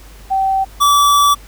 sine / square tone pair in turn, 772 / 1153.5 Hz, G5 / D6, -27 / -31 cents, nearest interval perfect fifth, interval 696 cents, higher second, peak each -12 / -9 dBFS, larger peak second, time 0.3-0.65 / 0.8-1.35 s, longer second, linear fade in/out 20 ms, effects added 50 Hz sine -36 dBFS peak until 1.47 s + pink hiss -43 dBFS RMS until 1.47 s

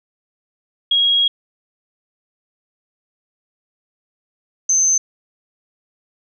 sine tone pair in turn, 3293 / 6216 Hz, G#7 / G8, -15 / -16 cents, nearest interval major seventh, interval 1099 cents, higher second, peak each -12 dBFS, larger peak neither, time 0.91-1.28 / 4.69-4.98 s, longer first, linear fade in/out 5 ms, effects none

